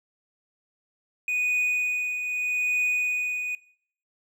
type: tone with tremolo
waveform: triangle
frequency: 2479 Hz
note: D#7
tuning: 7 cents flat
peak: -20 dBFS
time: 1.28-3.55 s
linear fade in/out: 2 ms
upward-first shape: triangle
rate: 0.81 Hz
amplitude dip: 55%
effects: noise-tail reverb RT60 0.6 s tail -21 dB re dry